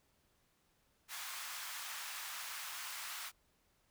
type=high-pass noise; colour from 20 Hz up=pink; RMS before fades=-45 dBFS; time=1.08-3.32 s; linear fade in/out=50 ms; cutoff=1000 Hz; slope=24 dB/octave; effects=pink hiss -75 dBFS RMS until 3.9 s